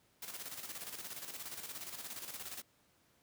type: noise with tremolo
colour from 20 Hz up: white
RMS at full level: -44 dBFS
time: 0.22-2.62 s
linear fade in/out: 5 ms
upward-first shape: square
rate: 17 Hz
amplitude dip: 55%
effects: pink hiss -71 dBFS RMS until 3.22 s + high-pass 80 Hz 12 dB/octave